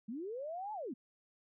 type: linear two-way sweep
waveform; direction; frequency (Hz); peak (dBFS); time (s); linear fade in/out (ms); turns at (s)
sine; up then down; 202.2 to 876 to 202.2; -39; 0.08-0.94; 10; 0.73
effects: none